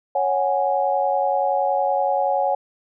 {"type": "chord", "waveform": "sine", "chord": "C# suspended fourth", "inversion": "none", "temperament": "equal", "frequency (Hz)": [554.4, 740, 830.6], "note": ["C#5", "F#5", "G#5"], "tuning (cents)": [0, 0, 0], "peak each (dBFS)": -22, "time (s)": [0.15, 2.55], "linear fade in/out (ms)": 5, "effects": []}